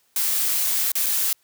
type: noise with dropouts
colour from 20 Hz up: blue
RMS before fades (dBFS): -22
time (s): 0.16-1.33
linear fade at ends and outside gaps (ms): 1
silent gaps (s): 0.918-0.954 / 1.061-1.064
effects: white hiss -64 dBFS RMS until 1.43 s + high-pass 80 Hz 12 dB/octave